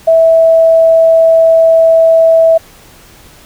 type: tone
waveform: sine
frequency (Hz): 654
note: E5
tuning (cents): -14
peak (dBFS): -3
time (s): 0.07-2.58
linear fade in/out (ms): 10
effects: pink hiss -39 dBFS RMS until 3.45 s